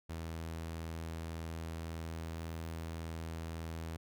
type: tone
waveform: sawtooth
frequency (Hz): 81.8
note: E2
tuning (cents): -13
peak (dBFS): -36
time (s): 0.09-3.97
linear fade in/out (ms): 10
effects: none